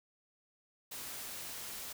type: noise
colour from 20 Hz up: white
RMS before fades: -44 dBFS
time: 0.91-1.93 s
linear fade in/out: 10 ms
effects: none